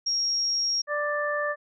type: tone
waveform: sine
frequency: 5588 Hz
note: F8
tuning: in tune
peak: -23 dBFS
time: 0.06-0.82 s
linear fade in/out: 10 ms
type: harmonic tone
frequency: 589 Hz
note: D5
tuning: 5 cents sharp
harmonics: 1 / 2 / 3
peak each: -28 / -31 / -29 dBFS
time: 0.87-1.56 s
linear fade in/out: 50 ms
effects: none